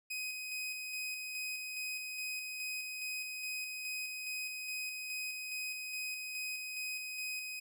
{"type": "tone with tremolo", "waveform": "sawtooth", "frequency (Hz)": 2512, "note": "D#7", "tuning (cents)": 16, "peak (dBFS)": -34, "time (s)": [0.1, 7.6], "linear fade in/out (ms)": 10, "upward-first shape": "square", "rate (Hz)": 2.4, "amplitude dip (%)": 30, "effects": []}